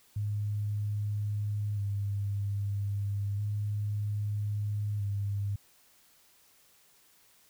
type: tone with vibrato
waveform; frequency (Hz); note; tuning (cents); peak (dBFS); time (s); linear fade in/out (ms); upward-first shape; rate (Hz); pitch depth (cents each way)
sine; 102.3; G#2; -26; -29; 0.16-5.56; 5; square; 0.31; 26
effects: white hiss -63 dBFS RMS until 7.49 s